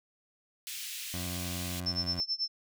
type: high-pass noise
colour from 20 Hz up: pink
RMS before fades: -40 dBFS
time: 0.67-1.8 s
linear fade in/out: 0 ms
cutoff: 2400 Hz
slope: 24 dB/octave
type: tone with pitch glide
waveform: 20% pulse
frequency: 89 to 87.93 Hz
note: F2 to F2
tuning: +33 to +12 cents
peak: -31 dBFS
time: 1.14-2.2 s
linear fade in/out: 0 ms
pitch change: -21 cents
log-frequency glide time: 1.91-1.96 s
type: tone with tremolo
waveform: sine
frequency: 5320 Hz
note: E8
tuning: 15 cents sharp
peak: -27 dBFS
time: 1.86-2.48 s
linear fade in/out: 5 ms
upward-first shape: sine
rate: 9.2 Hz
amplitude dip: 95%
effects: none